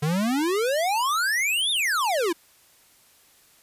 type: exponential two-way sweep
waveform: square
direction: up then down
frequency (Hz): 143.6 to 3716 to 313.5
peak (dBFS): -22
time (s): 0.02-2.33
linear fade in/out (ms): 10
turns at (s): 1.71
effects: white hiss -57 dBFS RMS until 3.62 s + resampled to 32000 Hz

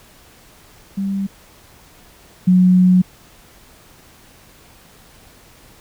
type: tone pair in turn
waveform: sine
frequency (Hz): 196 / 182.75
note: G3 / F#3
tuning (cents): 0 / -21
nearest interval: minor second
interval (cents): 121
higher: first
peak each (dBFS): -18 / -8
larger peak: second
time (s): 0.97-1.27 / 2.47-3.02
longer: second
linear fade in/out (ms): 10
effects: pink hiss -47 dBFS RMS until 5.8 s

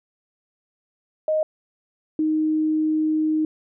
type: tone pair in turn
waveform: sine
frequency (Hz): 622.3 / 311.1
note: D#5 / D#4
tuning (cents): 0 / 0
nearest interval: octave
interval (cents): 1200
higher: first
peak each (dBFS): -18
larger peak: neither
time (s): 1.28-1.43 / 2.19-3.45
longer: second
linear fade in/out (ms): 2
effects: none

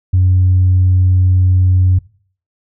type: tone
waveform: sine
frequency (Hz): 92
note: F#2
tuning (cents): -9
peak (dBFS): -6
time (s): 0.13-1.99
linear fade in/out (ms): 10
effects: noise-tail reverb RT60 0.5 s tail -22 dB re dry + tanh soft clip ceiling -4 dBFS

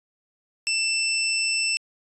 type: tone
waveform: 20% pulse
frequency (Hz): 2667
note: E7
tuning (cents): +20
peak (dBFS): -17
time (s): 0.67-1.77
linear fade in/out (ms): 0
effects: resampled to 22050 Hz

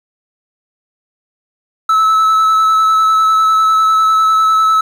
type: tone with vibrato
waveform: triangle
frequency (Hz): 1303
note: E6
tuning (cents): -20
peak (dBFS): -6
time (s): 1.89-4.81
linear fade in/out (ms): 5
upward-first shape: square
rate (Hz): 10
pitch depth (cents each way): 11
effects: 7-bit

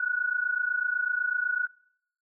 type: tone pair together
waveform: sine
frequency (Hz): 1457 / 1485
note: F#6 / F#6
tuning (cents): -27 / +6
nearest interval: unison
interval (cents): 33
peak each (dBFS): -28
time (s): 0-1.67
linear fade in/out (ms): 5
effects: noise-tail reverb RT60 0.8 s tail -26 dB re dry

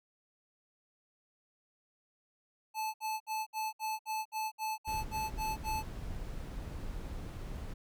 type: tone bursts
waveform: square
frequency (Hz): 870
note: A5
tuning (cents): -20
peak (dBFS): -34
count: 12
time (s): 2.74-5.833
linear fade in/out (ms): 50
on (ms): 200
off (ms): 63
type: noise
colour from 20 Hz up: brown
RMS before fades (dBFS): -41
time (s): 4.87-7.74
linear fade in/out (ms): 10
effects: none

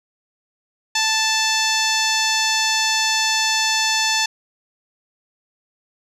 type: tone with low-pass filter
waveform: 10% pulse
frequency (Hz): 880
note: A5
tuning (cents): 0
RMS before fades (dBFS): -19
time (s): 0.95-4.26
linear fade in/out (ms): 5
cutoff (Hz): 7100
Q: 2.5
effects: none

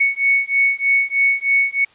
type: beating tone pair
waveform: sine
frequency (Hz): 2217 / 2220.2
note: C#7 / C#7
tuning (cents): 0 / +2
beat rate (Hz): 3.2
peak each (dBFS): -17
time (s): 0-1.85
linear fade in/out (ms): 10
effects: white hiss -51 dBFS RMS until 1.94 s + resampled to 8000 Hz

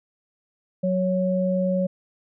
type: tone pair together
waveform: sine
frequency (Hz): 185.01 / 554.4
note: F#3 / C#5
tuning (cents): 0 / 0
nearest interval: octave + perfect fifth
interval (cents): 1900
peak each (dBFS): -22 / -23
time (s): 0.83-1.87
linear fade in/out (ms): 10
effects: none

